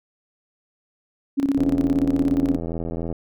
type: tone with tremolo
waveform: sine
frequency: 277.2 Hz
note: C#4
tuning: in tune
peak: -15 dBFS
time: 1.37-2.57 s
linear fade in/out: 20 ms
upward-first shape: square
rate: 17 Hz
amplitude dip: 70%
type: click train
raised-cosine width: 2 ms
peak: -16 dBFS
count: 130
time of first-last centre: 1.58-3.127 s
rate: 83.4 Hz
effects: none